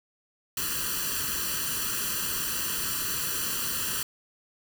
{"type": "noise with comb filter", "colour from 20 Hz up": "white", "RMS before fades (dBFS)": -30, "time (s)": [0.57, 4.03], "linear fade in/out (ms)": 2, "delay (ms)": 0.68, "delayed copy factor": 1, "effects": []}